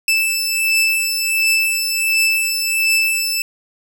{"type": "beating tone pair", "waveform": "sawtooth", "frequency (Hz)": [2637, 2638.4], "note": ["E7", "E7"], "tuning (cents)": [0, 1], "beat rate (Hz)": 1.4, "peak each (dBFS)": [-17, -13], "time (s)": [0.08, 3.42], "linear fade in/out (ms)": 2, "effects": []}